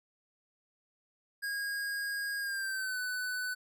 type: tone with pitch glide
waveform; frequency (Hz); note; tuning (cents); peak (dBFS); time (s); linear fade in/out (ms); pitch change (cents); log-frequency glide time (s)
square; 1634 to 1498.4; G#6 to F#6; -29 to +21; -34; 1.42-3.55; 20; -150; 2.39-2.99
effects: none